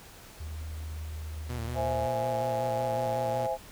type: tone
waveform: sine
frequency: 77.78 Hz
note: D#2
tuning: in tune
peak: -35 dBFS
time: 0.4-2.07 s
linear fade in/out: 5 ms
type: tone with vibrato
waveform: sawtooth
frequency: 118.6 Hz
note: A#2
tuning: 30 cents sharp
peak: -31 dBFS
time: 1.49-3.47 s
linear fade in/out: 10 ms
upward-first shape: square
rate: 5.4 Hz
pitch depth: 48 cents each way
type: chord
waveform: sine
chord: C augmented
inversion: none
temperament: equal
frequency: 523.3 / 659.3 / 830.6 Hz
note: C5 / E5 / G#5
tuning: 0 / 0 / 0 cents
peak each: -32 dBFS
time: 1.74-3.58 s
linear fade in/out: 50 ms
effects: pink hiss -50 dBFS RMS until 3.71 s